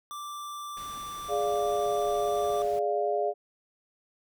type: tone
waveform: square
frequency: 1174.7 Hz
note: D6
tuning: in tune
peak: -37 dBFS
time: 0.11-2.62 s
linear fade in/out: 0 ms
type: noise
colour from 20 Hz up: pink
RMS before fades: -48 dBFS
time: 0.77-2.79 s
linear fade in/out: 0 ms
type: chord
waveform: sine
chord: D diminished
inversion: second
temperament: equal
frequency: 415.3 / 587.3 / 698.5 Hz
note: Ab4 / D5 / F5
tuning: 0 / 0 / 0 cents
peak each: -29 / -30 / -29 dBFS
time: 1.28-3.34 s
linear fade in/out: 50 ms
effects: none